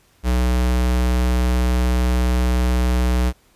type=tone; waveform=square; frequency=61.74 Hz; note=B1; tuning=in tune; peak=-16 dBFS; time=0.23-3.33 s; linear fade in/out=50 ms; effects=pink hiss -57 dBFS RMS until 3.55 s + resampled to 32000 Hz